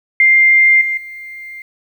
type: tone with level steps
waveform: sine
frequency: 2102 Hz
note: C7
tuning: 7 cents sharp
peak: -6 / -15 / -28 dBFS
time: 0.2-1.62 s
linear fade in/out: 2 ms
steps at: 0.81 / 0.97 s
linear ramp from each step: 5 ms
effects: 8-bit